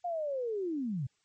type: linear sweep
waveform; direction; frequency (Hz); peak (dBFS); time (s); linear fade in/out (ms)
sine; down; 718 to 116.54; -31; 0.04-1.07; 10
effects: white hiss -74 dBFS RMS until 1.24 s + MP3 32 kbps